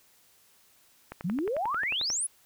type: click train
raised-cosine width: 0.5 ms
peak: -23 dBFS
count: 12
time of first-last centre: 1.12-2.102 s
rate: 11.2 Hz
type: exponential sweep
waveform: sine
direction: up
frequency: 158.6 to 10880 Hz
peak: -27 dBFS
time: 1.24-2.27 s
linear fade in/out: 10 ms
effects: white hiss -62 dBFS RMS until 2.45 s